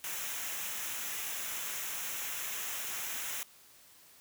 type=noise with comb filter; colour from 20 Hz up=white; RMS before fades=-38 dBFS; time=0.04-3.43 s; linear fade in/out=0 ms; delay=0.22 ms; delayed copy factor=-0.6; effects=white hiss -59 dBFS RMS until 4.2 s